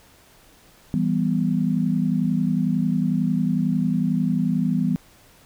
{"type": "chord", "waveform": "sine", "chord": "E minor", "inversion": "none", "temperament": "equal", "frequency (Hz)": [164.81, 196, 246.9], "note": ["E3", "G3", "B3"], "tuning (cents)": [0, 0, 0], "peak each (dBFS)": -23, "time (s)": [0.94, 4.96], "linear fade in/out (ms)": 0, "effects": ["pink hiss -53 dBFS RMS until 5.45 s"]}